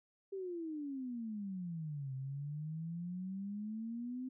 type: exponential two-way sweep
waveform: sine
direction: down then up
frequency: 396.8 to 130.7 to 260.2 Hz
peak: -39 dBFS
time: 0.32-4.29 s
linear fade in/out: 10 ms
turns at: 2.14 s
effects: none